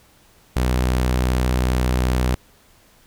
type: tone with vibrato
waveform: sawtooth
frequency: 62.6 Hz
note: B1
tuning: 24 cents sharp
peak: -13 dBFS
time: 0.56-2.35 s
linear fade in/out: 5 ms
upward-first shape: triangle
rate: 19 Hz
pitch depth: 36 cents each way
effects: pink hiss -54 dBFS RMS until 3.06 s